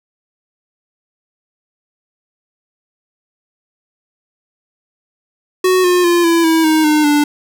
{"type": "tone with pitch steps", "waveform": "square", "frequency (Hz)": [370, 358, 346.4, 335.2, 324.3, 313.8, 303.7, 293.8], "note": ["F#4", "F4", "F4", "E4", "E4", "D#4", "D#4", "D4"], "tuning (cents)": [0, 43, -14, 29, -28, 15, -42, 1], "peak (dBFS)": -10, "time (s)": [5.64, 7.24], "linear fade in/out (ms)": 5, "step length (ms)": 200, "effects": []}